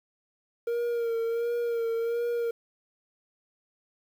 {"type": "tone with vibrato", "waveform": "triangle", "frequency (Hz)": 466.2, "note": "A#4", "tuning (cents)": 0, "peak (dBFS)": -24, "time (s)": [0.67, 2.51], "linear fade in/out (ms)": 5, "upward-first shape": "sine", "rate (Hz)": 1.4, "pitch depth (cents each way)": 34, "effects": ["9-bit"]}